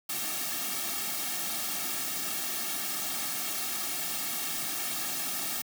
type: noise with comb filter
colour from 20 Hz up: white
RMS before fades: -33 dBFS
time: 0.09-5.62 s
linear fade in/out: 5 ms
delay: 2 ms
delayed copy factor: -0.95
effects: high-pass 150 Hz 12 dB/octave